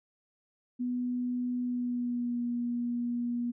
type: tone with pitch glide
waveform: sine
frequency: 246.9 to 240.1 Hz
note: B3 to B3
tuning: 0 to -49 cents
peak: -29 dBFS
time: 0.79-3.52 s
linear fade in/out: 20 ms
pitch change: -49 cents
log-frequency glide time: 1.61-2.42 s
effects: none